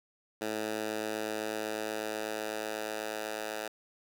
10% pulse tone with high-pass filter sweep, 108.1 Hz, A2, 30 cents flat, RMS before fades -36 dBFS, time 0.41-3.68 s, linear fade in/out 5 ms, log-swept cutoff 310 to 600 Hz, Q 0.9, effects none

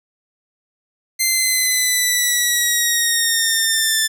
10% pulse exponential sweep, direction down, 2085 to 1760 Hz, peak -6 dBFS, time 1.19-4.08 s, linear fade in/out 20 ms, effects none

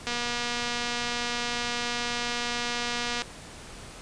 click train, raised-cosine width 0.2 ms, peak -13 dBFS, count 757, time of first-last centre 0.07-3.22 s, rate 240 Hz, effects pink hiss -44 dBFS RMS until 4.01 s + resampled to 22050 Hz

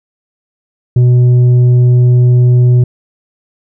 sine tone with tanh clipping, 123.47 Hz, B2, in tune, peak -5 dBFS, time 0.96-2.84 s, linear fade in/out 5 ms, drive 5 dB, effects none

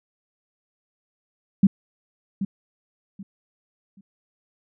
sine tone with echo, 196 Hz, G3, in tune, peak -10 dBFS, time 1.63-1.67 s, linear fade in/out 5 ms, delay 780 ms, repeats 3, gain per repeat -12 dB, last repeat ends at 4.01 s, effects none

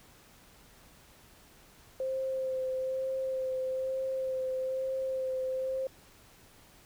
sine tone with vibrato, 523.3 Hz, C5, in tune, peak -30 dBFS, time 2-5.87 s, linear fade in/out 2 ms, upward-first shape sine, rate 1.1 Hz, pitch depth 16 cents each way, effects pink hiss -58 dBFS RMS until 6.85 s

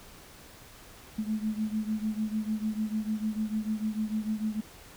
sine beating tone pair, 214 / 220.7 Hz, A3 / A3, -48 / +5 cents, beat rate 6.7 Hz, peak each -30 / -33 dBFS, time 1.18-4.61 s, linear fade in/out 10 ms, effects pink hiss -51 dBFS RMS until 4.96 s

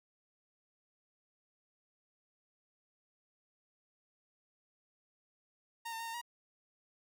sawtooth tone with pitch steps, 924 / 904 / 921 / 913 / 952 Hz, A#5 / A5 / A#5 / A#5 / A#5, -16 / +47 / -21 / -36 / +36 cents, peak -36 dBFS, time 5.85-6.215 s, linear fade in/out 10 ms, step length 73 ms, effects none

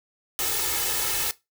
white noise with comb filter, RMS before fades -26 dBFS, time 0.39-1.31 s, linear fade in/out 0 ms, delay 2.3 ms, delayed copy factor +0.95, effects noise-tail reverb RT60 0.2 s tail -18 dB re dry

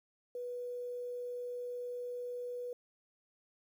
sine tone with quantisation, 489.9 Hz, B4, 14 cents flat, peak -38 dBFS, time 0.35-2.73 s, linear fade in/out 2 ms, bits 11, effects none

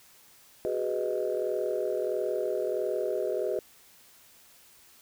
sine chord, G# minor seventh, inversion third, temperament just, 373.8 / 415.3 / 498.4 / 623 Hz, F#4 / G#4 / B4 / D#5, +18 / 0 / +16 / +2 cents, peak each -32 dBFS, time 0.65-3.59 s, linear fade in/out 0 ms, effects tanh soft clip ceiling -18 dBFS + white hiss -57 dBFS RMS until 5.01 s

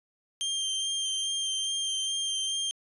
sawtooth tone with vibrato, 3167 Hz, G7, 17 cents sharp, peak -25 dBFS, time 0.41-2.71 s, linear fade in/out 0 ms, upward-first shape sine, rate 2.4 Hz, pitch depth 15 cents each way, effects resampled to 24000 Hz

